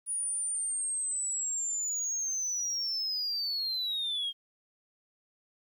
sine linear sweep, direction down, 9720 to 3200 Hz, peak -28 dBFS, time 0.06-4.33 s, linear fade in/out 50 ms, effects tanh soft clip ceiling -28 dBFS + 11-bit

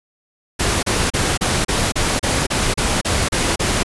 pink noise bursts, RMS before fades -18 dBFS, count 12, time 0.59-3.833 s, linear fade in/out 10 ms, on 240 ms, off 33 ms, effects resampled to 24000 Hz

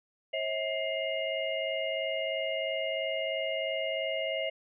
sine tone cluster, 540 / 643 / 2105 / 2848 Hz, C#5 / E5 / C7 / F7, -45 / -43 / +10 / +33 cents, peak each -35 / -33 / -37 / -37 dBFS, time 0.33-4.5 s, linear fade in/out 10 ms, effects none

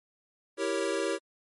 square chord, E diminished seventh, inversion none, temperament equal, 329.6 / 392 / 466.2 / 554.4 Hz, E4 / G4 / Bb4 / Db5, 0 / 0 / 0 / 0 cents, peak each -35 / -33 / -35 / -34 dBFS, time 0.57-1.19 s, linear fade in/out 50 ms, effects MP3 48 kbps

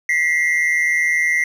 triangle tone pair together, 1938.2 / 2098 Hz, B6 / C7, -33 / +4 cents, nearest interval minor second, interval 137 cents, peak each -16 dBFS, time 0.09-1.44 s, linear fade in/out 2 ms, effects none

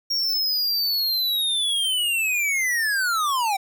square linear sweep, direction down, 5588 to 755 Hz, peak -21 dBFS, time 0.1-3.57 s, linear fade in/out 10 ms, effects none

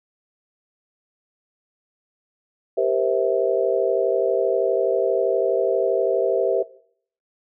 sine chord, C dominant seventh, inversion second, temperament just, 392.4 / 470.9 / 523.3 / 654.1 Hz, G4 / Bb4 / C5 / E5, +2 / +18 / 0 / -14 cents, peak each -23 dBFS, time 2.77-6.63 s, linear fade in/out 10 ms, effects noise-tail reverb RT60 0.6 s tail -19 dB re dry

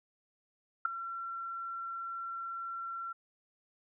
sine tone with ADSR envelope, 1359 Hz, F6, 48 cents flat, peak -21 dBFS, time 0.85-3.13 s, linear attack 6 ms, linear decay 4 ms, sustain -16 dB, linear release 11 ms, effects none

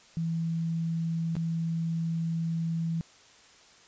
sine tone with dropouts, 164.81 Hz, E3, in tune, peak -27 dBFS, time 0.17-3.01 s, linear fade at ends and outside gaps 0 ms, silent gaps 1.354-1.366 s, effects white hiss -56 dBFS RMS until 3.87 s + resampled to 16000 Hz

